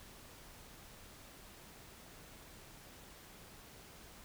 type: silence
effects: pink hiss -56 dBFS RMS until 4.24 s